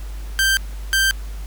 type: tone pair in turn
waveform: sawtooth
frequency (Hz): 1568 / 1568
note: G6 / G6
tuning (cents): 0 / 0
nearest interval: unison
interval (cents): 0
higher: neither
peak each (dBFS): -11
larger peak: neither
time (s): 0.39-0.57 / 0.93-1.11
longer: neither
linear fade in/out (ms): 0
effects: added 50 Hz sine -27 dBFS peak until 1.46 s + pink hiss -44 dBFS RMS until 1.46 s